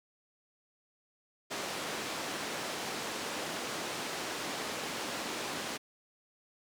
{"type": "band-pass noise", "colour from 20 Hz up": "pink", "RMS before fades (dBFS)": -38, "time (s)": [1.5, 5.78], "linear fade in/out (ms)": 20, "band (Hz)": [270, 7500], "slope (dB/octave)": 12, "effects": []}